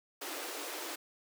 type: high-pass noise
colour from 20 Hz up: pink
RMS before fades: -41 dBFS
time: 0.21-0.96 s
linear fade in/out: 10 ms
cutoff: 280 Hz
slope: 96 dB/octave
effects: none